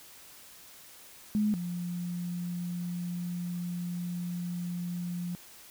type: tone pair in turn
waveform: sine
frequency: 210.9 / 175.55 Hz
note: G#3 / F3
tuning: +27 / +9 cents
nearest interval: minor third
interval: 318 cents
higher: first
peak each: -24 / -32 dBFS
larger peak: first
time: 1.35-1.54 / 1.54-5.35 s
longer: second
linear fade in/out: 0 ms
effects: white hiss -52 dBFS RMS until 5.7 s